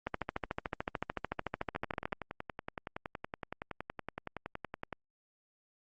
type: two click trains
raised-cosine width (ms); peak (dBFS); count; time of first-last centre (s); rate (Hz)
0.5; -23 / -18; 35 / 29; 1.75-4.928 / 0.07-2.129; 10.7 / 13.6
effects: Opus 32 kbps